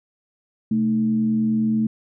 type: tone with frequency modulation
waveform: sine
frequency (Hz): 220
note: A3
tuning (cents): 0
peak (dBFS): -17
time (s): 0.71-1.87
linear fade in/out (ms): 5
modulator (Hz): 90.5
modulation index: 0.4
effects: none